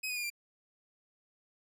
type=tone with pitch steps; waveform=sawtooth; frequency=2532 / 2478 / 2426 / 2375 Hz; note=D#7 / D#7 / D#7 / D7; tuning=+30 / -8 / -44 / +19 cents; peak=-31 dBFS; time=0.03-0.302 s; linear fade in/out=10 ms; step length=68 ms; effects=none